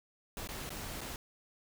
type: noise with dropouts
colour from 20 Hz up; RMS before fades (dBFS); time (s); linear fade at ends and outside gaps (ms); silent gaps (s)
pink; -42; 0.37-1.16; 1; 0.474-0.489 / 0.693-0.704 / 1.008-1.013
effects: none